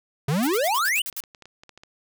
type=exponential sweep; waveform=square; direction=up; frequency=130.81 to 3100 Hz; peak=-21 dBFS; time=0.28-1.02 s; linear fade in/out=5 ms
type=noise bursts; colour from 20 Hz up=blue; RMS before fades=-31 dBFS; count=8; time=0.43-1.204 s; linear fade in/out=0 ms; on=39 ms; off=66 ms
type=clicks; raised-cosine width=0.2 ms; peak=-28 dBFS; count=11; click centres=0.977 / 1.127 / 1.178 / 1.238 / 1.348 / 1.423 / 1.456 / 1.635 / 1.693 / 1.776 / 1.835 s
effects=none